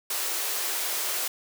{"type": "high-pass noise", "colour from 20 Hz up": "white", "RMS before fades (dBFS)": -29, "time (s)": [0.1, 1.28], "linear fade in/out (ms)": 5, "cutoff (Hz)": 320, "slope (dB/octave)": 96, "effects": []}